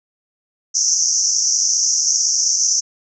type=band-pass noise; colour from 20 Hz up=white; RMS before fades=-17 dBFS; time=0.74-2.81 s; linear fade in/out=20 ms; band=5500 to 6400 Hz; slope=96 dB/octave; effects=none